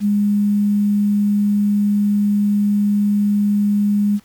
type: tone with quantisation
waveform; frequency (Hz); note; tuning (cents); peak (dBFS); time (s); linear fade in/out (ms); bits
sine; 205.2; G#3; -21; -13; 0-4.2; 50; 7
effects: pink hiss -54 dBFS RMS until 4.24 s